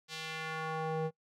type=tone with band-pass filter sweep; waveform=square; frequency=159 Hz; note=D#3; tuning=38 cents sharp; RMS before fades=-37 dBFS; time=0.08-1.11 s; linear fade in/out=50 ms; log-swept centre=4300 to 440 Hz; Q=1.2; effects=noise-tail reverb RT60 0.1 s tail -24 dB re dry